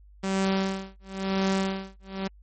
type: tone with tremolo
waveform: sawtooth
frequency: 192.6 Hz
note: G3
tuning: 30 cents flat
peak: -18 dBFS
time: 0.23-2.28 s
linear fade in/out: 10 ms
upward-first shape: sine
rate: 1 Hz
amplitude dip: 100%
effects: added 50 Hz sine -49 dBFS peak until 2.42 s + MP3 32 kbps